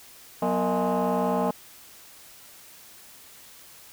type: tone with frequency modulation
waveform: sine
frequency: 185 Hz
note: F#3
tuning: in tune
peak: -20 dBFS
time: 0.42-1.51 s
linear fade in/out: 5 ms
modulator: 215 Hz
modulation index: 3.8
effects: tanh soft clip ceiling -19 dBFS + white hiss -49 dBFS RMS until 3.92 s